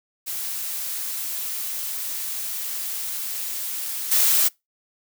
blue noise with level steps, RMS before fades -29 / -18 dBFS, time 0.26-4.49 s, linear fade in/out 20 ms, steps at 4.11 s, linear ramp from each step 10 ms, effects noise-tail reverb RT60 0.2 s tail -25 dB re dry

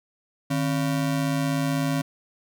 square ring-modulated tone, 210.6 Hz, G#3, 24 cents sharp, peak -20 dBFS, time 0.5-2.02 s, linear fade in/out 10 ms, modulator 58.1 Hz, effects none

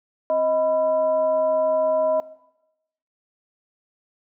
sine tone with frequency modulation, 629 Hz, D#5, 19 cents sharp, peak -17 dBFS, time 0.3-2.2 s, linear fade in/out 0 ms, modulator 364 Hz, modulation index 0.56, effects noise-tail reverb RT60 0.9 s tail -19 dB re dry + high-pass 400 Hz 12 dB/octave

